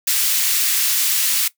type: high-pass noise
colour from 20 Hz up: white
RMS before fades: -18 dBFS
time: 0.07-1.48 s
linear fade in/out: 5 ms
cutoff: 2100 Hz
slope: 12 dB/octave
effects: noise-tail reverb RT60 0.1 s tail -17 dB re dry